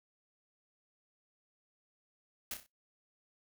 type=noise with echo; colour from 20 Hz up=white; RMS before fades=-39 dBFS; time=2.51-2.54 s; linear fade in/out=2 ms; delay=31 ms; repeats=4; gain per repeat=-7 dB; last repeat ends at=2.664 s; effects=noise-tail reverb RT60 0.2 s tail -23 dB re dry